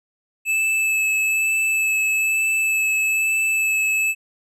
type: tone with vibrato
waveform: square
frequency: 2615 Hz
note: E7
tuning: 15 cents flat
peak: -18 dBFS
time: 0.45-4.15 s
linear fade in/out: 50 ms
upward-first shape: sine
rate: 1.1 Hz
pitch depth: 12 cents each way
effects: low-pass 12000 Hz 12 dB/octave